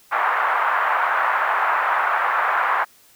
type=band-pass noise; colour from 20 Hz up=pink; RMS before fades=-20 dBFS; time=0.11-2.85 s; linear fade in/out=20 ms; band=860 to 1600 Hz; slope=24 dB/octave; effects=white hiss -53 dBFS RMS until 3.15 s